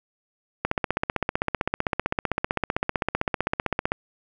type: click train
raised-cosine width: 0.5 ms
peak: -7 dBFS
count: 52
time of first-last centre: 0.65-3.919 s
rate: 15.6 Hz
effects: none